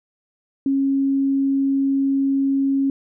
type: tone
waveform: sine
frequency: 273.3 Hz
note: C#4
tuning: 24 cents flat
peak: -16 dBFS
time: 0.66-2.9 s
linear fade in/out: 2 ms
effects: none